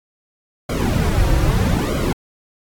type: noise with flanger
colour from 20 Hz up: brown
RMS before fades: -17 dBFS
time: 0.69-2.13 s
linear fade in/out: 5 ms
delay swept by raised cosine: 1.1 to 4.8 ms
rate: 0.79 Hz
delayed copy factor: -0.85
effects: AAC 64 kbps